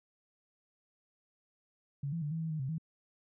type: tone with pitch steps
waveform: sine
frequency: 140.8 / 166.8 / 147.4 / 162.6 / 161.5 / 155.8 / 132.3 / 160.4 Hz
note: C#3 / E3 / D3 / E3 / E3 / D#3 / C3 / E3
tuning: +27 / +21 / +7 / -23 / -35 / +3 / +20 / -47 cents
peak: -33 dBFS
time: 2.03-2.782 s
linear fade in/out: 5 ms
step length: 94 ms
effects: none